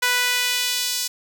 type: tone with high-pass filter sweep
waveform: sawtooth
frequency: 493.9 Hz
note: B4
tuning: in tune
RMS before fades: -22 dBFS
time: 0.02-1.08 s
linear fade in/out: 10 ms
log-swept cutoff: 1500 to 5000 Hz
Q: 1.2
effects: none